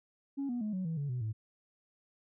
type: tone with pitch steps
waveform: sine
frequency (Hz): 277.2 / 242.7 / 212.5 / 186.08 / 162.93 / 142.66 / 124.91 / 109.37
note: C#4 / B3 / G#3 / F#3 / E3 / D3 / B2 / A2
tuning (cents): 0 / -30 / +40 / +10 / -20 / -50 / +20 / -10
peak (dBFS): -31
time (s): 0.37-1.33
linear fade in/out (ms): 20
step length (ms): 120
effects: tanh soft clip ceiling -30 dBFS